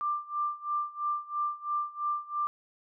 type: tone with tremolo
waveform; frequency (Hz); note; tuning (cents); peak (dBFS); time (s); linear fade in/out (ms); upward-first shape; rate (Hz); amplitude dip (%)
sine; 1185; D6; +15; -26; 0.01-2.47; 0; sine; 3; 90
effects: none